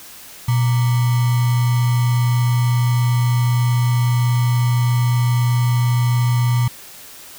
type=tone with sample-and-hold; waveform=sine; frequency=121.6 Hz; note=B2; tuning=26 cents flat; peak=-13 dBFS; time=0.48-6.68 s; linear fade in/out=5 ms; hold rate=1050 Hz; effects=white hiss -39 dBFS RMS until 7.38 s